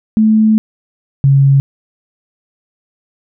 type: tone pair in turn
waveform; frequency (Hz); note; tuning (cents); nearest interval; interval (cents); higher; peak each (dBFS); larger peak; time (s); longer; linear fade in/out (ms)
sine; 217.7 / 137.78; A3 / C#3; -18 / -10; minor sixth; 792; first; -6 / -5; second; 0.17-0.58 / 1.24-1.6; first; 0
effects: none